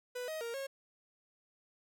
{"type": "tone with pitch steps", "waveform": "45% pulse", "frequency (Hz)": [495.4, 630, 466.2, 545], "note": ["B4", "D#5", "A#4", "C#5"], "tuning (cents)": [5, 21, 0, -29], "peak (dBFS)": -38, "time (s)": [0.15, 0.67], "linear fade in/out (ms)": 10, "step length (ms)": 130, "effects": []}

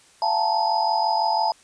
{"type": "tone cluster", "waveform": "sine", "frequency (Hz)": [681, 761, 868, 914, 4989], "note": ["F5", "F#5", "A5", "A#5", "D#8"], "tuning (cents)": [-44, 48, -24, -34, 4], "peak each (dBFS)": [-26, -29, -21, -27, -30], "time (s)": [0.22, 1.52], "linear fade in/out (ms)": 2, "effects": ["white hiss -54 dBFS RMS until 1.63 s", "resampled to 22050 Hz"]}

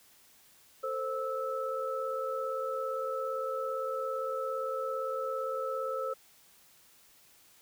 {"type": "tone cluster", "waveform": "sine", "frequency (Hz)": [448.4, 526, 1310], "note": ["A4", "C5", "E6"], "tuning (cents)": [33, 9, -11], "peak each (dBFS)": [-39, -34, -36], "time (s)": [0.83, 6.14], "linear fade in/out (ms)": 10, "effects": ["white hiss -61 dBFS RMS until 7.61 s"]}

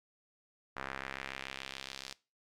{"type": "tone with band-pass filter sweep", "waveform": "sawtooth", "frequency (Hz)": 67, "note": "C2", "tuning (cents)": 42, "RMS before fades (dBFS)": -44, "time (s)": [0.76, 2.14], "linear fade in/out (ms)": 10, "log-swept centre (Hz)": [1400, 4800], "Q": 1.5, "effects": ["noise-tail reverb RT60 0.3 s tail -21 dB re dry"]}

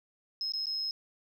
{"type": "tone with dropouts", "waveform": "sine", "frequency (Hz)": 5150, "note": "E8", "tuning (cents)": -41, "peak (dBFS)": -30, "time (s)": [0.41, 0.91], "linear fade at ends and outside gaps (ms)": 1, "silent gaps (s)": [[0.521, 0.536], [0.658, 0.668]], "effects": ["tanh soft clip ceiling -26 dBFS"]}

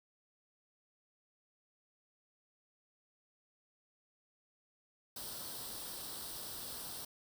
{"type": "noise with comb filter", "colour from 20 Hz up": "white", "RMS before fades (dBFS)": -45, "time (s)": [5.16, 7.05], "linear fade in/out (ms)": 5, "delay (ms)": 0.22, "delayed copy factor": 0.65, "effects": []}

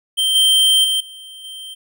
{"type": "tone with level steps", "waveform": "square", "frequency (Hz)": 3136, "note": "G7", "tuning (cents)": 0, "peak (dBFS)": [-15, -11, -16, -35, -31], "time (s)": [0.17, 1.75], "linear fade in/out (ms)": 20, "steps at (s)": [0.35, 0.84, 1, 1.44], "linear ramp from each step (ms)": 5, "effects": []}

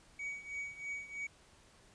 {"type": "tone with tremolo", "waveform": "triangle", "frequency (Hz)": 2258, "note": "C#7", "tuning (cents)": 31, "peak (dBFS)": -35, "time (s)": [0.19, 1.27], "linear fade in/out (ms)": 5, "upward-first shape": "triangle", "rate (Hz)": 3.1, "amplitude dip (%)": 85, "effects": ["pink hiss -63 dBFS RMS until 1.94 s", "resampled to 22050 Hz"]}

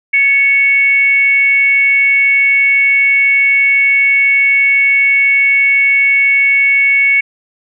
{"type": "tone with frequency modulation", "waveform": "sine", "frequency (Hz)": 2217, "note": "C#7", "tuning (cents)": 0, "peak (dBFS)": -7, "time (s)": [0.13, 7.21], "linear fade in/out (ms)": 10, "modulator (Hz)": 509, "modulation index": 0.28, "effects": []}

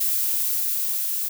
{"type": "noise with level ramp", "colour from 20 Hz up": "violet", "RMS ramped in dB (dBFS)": [-22, -26], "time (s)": [0, 1.29], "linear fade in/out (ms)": 10, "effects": []}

